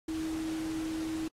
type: tone in noise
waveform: sine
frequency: 319.1 Hz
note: D#4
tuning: 44 cents sharp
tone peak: -32 dBFS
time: 0.08-1.28 s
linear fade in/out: 5 ms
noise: pink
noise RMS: -45 dBFS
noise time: 0.08-1.28 s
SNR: +10 dB
effects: low-pass 10000 Hz 12 dB/octave + AAC 48 kbps